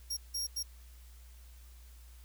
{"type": "tone bursts at uneven times", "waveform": "sawtooth", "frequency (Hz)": 5590, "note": "F8", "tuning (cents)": 1, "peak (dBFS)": -31, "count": 3, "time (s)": [[0.1, 0.17], [0.34, 0.47], [0.56, 0.63]], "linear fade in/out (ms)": 10, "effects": ["added 60 Hz sine -51 dBFS peak until 2.24 s", "white hiss -63 dBFS RMS until 2.24 s"]}